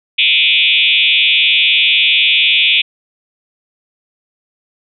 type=tone with frequency modulation; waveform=sine; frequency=2960 Hz; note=F#7; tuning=in tune; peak=-8 dBFS; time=0.18-2.82 s; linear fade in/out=10 ms; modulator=147 Hz; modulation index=4.4; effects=none